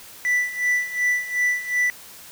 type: tone with tremolo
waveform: triangle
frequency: 1975.5 Hz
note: B6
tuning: in tune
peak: -15 dBFS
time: 0.25-1.9 s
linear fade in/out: 0 ms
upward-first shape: sine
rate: 2.7 Hz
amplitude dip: 80%
effects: white hiss -43 dBFS RMS until 2.31 s